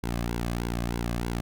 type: tone with flanger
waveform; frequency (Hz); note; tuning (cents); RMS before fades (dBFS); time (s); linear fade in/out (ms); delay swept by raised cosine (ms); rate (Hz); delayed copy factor
sawtooth; 58.7; A#1; +13; -30; 0.03-1.41; 10; 1.6 to 2.2; 3.2; -0.65
effects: none